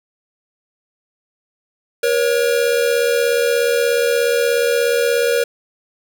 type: tone pair together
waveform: square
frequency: 477.6 / 554.4 Hz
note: A#4 / C#5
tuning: +42 / 0 cents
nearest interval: minor third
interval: 258 cents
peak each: -16 / -20 dBFS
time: 2.03-5.44 s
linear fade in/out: 5 ms
effects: none